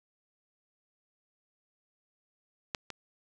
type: clicks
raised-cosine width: 0.2 ms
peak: -14 / -22 dBFS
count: 2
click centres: 2.748 / 2.903 s
effects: none